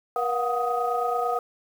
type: tone cluster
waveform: sine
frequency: 478.4 / 713 / 742 / 1253 Hz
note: A#4 / F5 / F#5 / D#6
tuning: +45 / +36 / +5 / +12 cents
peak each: -28 dBFS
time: 0.16-1.39 s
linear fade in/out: 2 ms
effects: tanh soft clip ceiling -12 dBFS + 8-bit